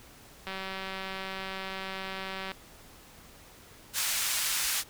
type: click train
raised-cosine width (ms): 0.3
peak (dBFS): -21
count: 392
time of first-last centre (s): 0.47-2.517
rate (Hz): 191
type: band-pass noise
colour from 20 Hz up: white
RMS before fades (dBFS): -30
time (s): 3.93-4.84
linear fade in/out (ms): 50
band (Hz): 1200 to 11000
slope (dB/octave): 12
effects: pink hiss -53 dBFS RMS until 4.89 s